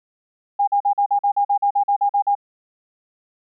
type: tone bursts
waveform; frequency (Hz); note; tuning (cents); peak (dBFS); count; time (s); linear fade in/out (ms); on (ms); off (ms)
sine; 810; G#5; -43; -14; 14; 0.59-2.352; 10; 85; 44
effects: none